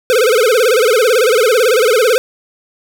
square tone with vibrato, 469 Hz, A#4, 11 cents sharp, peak -9 dBFS, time 0.1-2.18 s, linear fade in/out 0 ms, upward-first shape sine, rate 18 Hz, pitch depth 190 cents each way, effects none

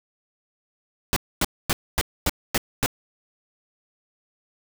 pink noise bursts, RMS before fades -21 dBFS, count 7, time 1.13-2.861 s, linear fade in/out 0 ms, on 33 ms, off 250 ms, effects none

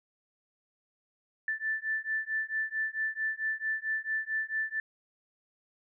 sine beating tone pair, 1760 / 1764.5 Hz, A6 / A6, 0 / +4 cents, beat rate 4.5 Hz, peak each -33 / -33 dBFS, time 1.48-4.8 s, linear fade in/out 2 ms, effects none

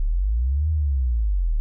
sine linear two-way sweep, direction up then down, 32.7 to 80.1 to 35.27 Hz, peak -18 dBFS, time 0-1.6 s, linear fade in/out 0 ms, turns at 0.7 s, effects none

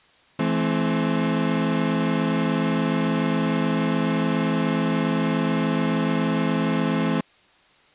35% pulse chord, A minor, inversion second, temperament equal with one note detuned, 164.81 / 214.6 / 261.6 Hz, E3 / A3 / C4, 0 / -43 / 0 cents, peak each -23 dBFS, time 0.39-7.21 s, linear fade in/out 5 ms, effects white hiss -56 dBFS RMS until 7.94 s + resampled to 8000 Hz

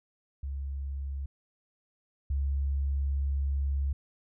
sine tone pair in turn, 68.9 / 69.23 Hz, C#2 / C#2, -10 / -2 cents, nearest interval unison, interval 8 cents, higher second, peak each -32 / -26 dBFS, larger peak second, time 0.43-1.26 / 2.3-3.93 s, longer second, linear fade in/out 5 ms, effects none

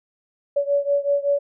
sine beating tone pair, 566 / 571.3 Hz, C#5 / D5, +36 / -48 cents, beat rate 5.3 Hz, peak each -20 / -22 dBFS, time 0.56-1.39 s, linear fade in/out 10 ms, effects none

